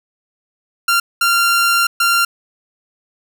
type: tone bursts at uneven times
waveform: sawtooth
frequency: 1384 Hz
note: F6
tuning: 16 cents flat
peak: -8 dBFS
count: 3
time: 0.88-1 / 1.21-1.87 / 2-2.25 s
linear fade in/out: 5 ms
effects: none